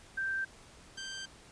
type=tone pair in turn; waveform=sine / 15% pulse; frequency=1568 / 1568 Hz; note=G6 / G6; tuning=0 / 0 cents; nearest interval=unison; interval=0 cents; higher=neither; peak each=-31 / -33 dBFS; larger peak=first; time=0.17-0.45 / 0.97-1.26 s; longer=second; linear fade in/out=10 ms; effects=pink hiss -56 dBFS RMS until 1.51 s + resampled to 22050 Hz